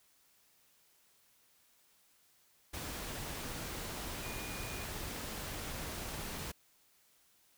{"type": "tone in noise", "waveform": "sine", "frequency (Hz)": 2443, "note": "D#7", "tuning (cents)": -32, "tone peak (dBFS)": -49, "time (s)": [4.22, 4.85], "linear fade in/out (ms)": 10, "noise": "pink", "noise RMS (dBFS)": -42, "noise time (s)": [2.73, 6.52], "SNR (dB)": -10, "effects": ["white hiss -69 dBFS RMS until 7.57 s"]}